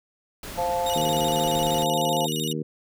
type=noise; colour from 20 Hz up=pink; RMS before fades=-37 dBFS; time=0.43-1.84 s; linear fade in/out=2 ms
type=chord; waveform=sine; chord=F major; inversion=second; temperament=just; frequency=523.8 / 698.5 / 873.1 Hz; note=C5 / F5 / A5; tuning=+2 / 0 / -14 cents; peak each=-27 dBFS; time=0.57-2.27 s; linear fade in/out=20 ms
type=tone with vibrato; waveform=sawtooth; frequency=3282 Hz; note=G#7; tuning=21 cents flat; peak=-26 dBFS; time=0.86-2.53 s; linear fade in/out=5 ms; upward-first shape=square; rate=13 Hz; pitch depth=210 cents each way
type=harmonic tone; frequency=78 Hz; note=D#2; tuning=5 cents sharp; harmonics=2 / 3 / 4 / 5 / 6; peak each=-30 / -32 / -33 / -34 / -35 dBFS; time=0.95-2.63 s; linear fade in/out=10 ms
effects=none